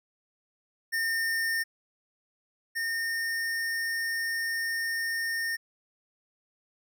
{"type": "tone pair in turn", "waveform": "square", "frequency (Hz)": [1818, 1826.4], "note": ["A#6", "A#6"], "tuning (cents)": [-44, -36], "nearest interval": "unison", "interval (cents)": 8, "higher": "second", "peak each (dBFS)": [-27, -29], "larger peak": "first", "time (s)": [[0.92, 1.64], [2.75, 5.57]], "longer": "second", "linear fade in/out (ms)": 20, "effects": []}